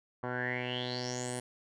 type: tone with low-pass filter sweep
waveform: 10% pulse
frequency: 124.3 Hz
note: B2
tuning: 12 cents sharp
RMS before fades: -36 dBFS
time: 0.23-1.4 s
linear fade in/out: 5 ms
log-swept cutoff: 1200 to 9800 Hz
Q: 8.8
effects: none